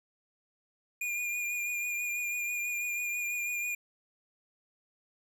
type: tone with vibrato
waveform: square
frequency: 2425 Hz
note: D#7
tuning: 45 cents flat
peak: -32 dBFS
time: 1.01-3.75 s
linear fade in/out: 5 ms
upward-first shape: triangle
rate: 6.1 Hz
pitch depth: 31 cents each way
effects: none